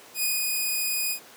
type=tone with ADSR envelope; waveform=5% pulse; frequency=2479 Hz; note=D#7; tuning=7 cents flat; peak=-13 dBFS; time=0.14-1.2 s; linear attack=88 ms; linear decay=180 ms; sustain=-2 dB; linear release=92 ms; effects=pink hiss -48 dBFS RMS until 1.36 s + high-pass 300 Hz 12 dB/octave